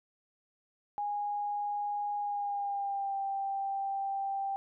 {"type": "tone with pitch glide", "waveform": "sine", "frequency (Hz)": [823, 786.3], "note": ["G#5", "G5"], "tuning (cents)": [-16, 5], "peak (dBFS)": -31, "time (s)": [0.98, 4.56], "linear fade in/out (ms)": 0, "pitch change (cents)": -79, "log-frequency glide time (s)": [2.19, 3.19], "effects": []}